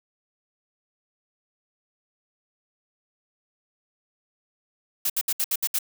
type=noise bursts; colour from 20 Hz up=blue; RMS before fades=-24 dBFS; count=7; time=5.05-5.788 s; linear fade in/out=5 ms; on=48 ms; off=67 ms; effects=none